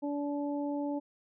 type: harmonic tone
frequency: 288.2 Hz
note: D4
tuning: 33 cents flat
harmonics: 1 / 2 / 3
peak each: -32 / -38 / -42 dBFS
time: 0.02-1 s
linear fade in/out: 20 ms
effects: none